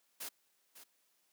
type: noise with echo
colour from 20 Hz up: white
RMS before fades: -43 dBFS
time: 0.2-0.29 s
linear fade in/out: 10 ms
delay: 550 ms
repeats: 1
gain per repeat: -12 dB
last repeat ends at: 0.84 s
effects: white hiss -75 dBFS RMS until 1.32 s + high-pass 200 Hz 12 dB/octave